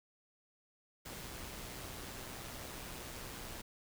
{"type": "noise with amplitude modulation", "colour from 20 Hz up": "pink", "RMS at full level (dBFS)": -45, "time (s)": [1.05, 3.62], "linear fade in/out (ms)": 10, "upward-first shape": "sine", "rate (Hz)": 125, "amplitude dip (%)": 35, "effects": []}